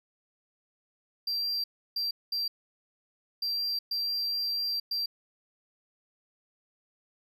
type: tone bursts at uneven times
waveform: triangle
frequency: 4724 Hz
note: D8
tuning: 9 cents sharp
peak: -27 dBFS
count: 6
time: 1.27-1.64 / 1.96-2.11 / 2.32-2.48 / 3.42-3.79 / 3.91-4.8 / 4.91-5.06 s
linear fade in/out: 5 ms
effects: none